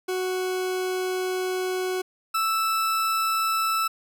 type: tone pair in turn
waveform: 40% pulse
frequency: 370 / 1318.5 Hz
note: F#4 / E6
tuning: 0 / 0 cents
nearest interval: octave + minor seventh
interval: 2200 cents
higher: second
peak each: -24 / -21 dBFS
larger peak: second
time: 0.08-2.02 / 2.34-3.88 s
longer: first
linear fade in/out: 10 ms
effects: none